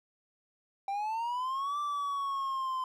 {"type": "linear two-way sweep", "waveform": "triangle", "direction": "up then down", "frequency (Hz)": [779, 1174.7, 1028], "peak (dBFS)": -29, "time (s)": [0.88, 2.84], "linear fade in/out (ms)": 2, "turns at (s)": 1.79, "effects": []}